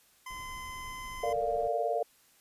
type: tone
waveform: 25% pulse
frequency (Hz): 1027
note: C6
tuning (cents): -33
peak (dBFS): -36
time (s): 0.26-1.33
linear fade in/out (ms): 5
type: noise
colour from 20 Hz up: brown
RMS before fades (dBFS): -49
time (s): 0.3-1.68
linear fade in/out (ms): 5
type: chord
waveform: sine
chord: Bb major seventh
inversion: third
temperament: equal with one note detuned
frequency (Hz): 447.2 / 466.2 / 587.3 / 698.5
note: A4 / Bb4 / D5 / F5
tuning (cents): +28 / 0 / 0 / 0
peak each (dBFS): -36 / -35 / -33 / -31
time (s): 1.23-2.03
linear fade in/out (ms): 5
effects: white hiss -64 dBFS RMS until 2.4 s + resampled to 32000 Hz